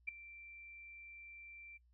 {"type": "tone with ADSR envelope", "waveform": "sine", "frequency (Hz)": 2350, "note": "D7", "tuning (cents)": 1, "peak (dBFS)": -34, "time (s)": [0.07, 1.78], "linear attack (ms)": 17, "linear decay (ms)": 5, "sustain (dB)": -18, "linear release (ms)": 18, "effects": ["noise-tail reverb RT60 0.1 s tail -26 dB re dry", "added 60 Hz sine -67 dBFS peak until 1.93 s"]}